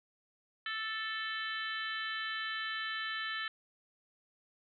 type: harmonic tone with a mistuned harmonic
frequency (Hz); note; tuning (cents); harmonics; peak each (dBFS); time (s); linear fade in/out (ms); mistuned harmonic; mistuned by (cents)
440; A4; 0; 3 / 4 / 5 / 6 / 7 / 8 / 9; -42 / -38 / -47 / -50 / -43 / -51 / -46; 0.66-3.48; 2; 8; -17
effects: none